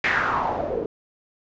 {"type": "noise with low-pass filter sweep", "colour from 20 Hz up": "white", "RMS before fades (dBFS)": -24, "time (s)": [0.04, 0.86], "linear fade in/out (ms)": 2, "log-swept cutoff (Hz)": [2100, 400], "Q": 4.9, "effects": ["resampled to 16000 Hz"]}